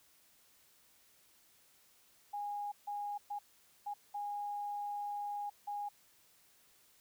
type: tone bursts at uneven times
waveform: sine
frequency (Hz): 821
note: G#5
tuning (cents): -20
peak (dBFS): -37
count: 6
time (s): 2.33-2.72 / 2.87-3.18 / 3.3-3.39 / 3.86-3.94 / 4.14-5.5 / 5.67-5.89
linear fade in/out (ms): 10
effects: white hiss -67 dBFS RMS until 7 s